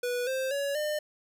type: tone with pitch steps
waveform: square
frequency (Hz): 490 / 525.2 / 562.9 / 603.3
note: B4 / C5 / C#5 / D5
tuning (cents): -14 / +6 / +26 / +46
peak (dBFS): -29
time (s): 0.03-0.99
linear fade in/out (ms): 5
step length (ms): 240
effects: none